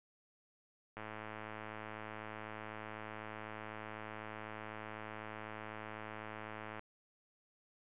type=click train; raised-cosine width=0.5 ms; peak=-30 dBFS; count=630; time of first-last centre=0.97-6.794 s; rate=108 Hz; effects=resampled to 8000 Hz